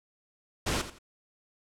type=noise with echo; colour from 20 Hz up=pink; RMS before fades=-29 dBFS; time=0.66-0.82 s; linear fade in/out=10 ms; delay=84 ms; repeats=2; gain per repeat=-12 dB; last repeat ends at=0.988 s; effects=low-pass 9000 Hz 12 dB/octave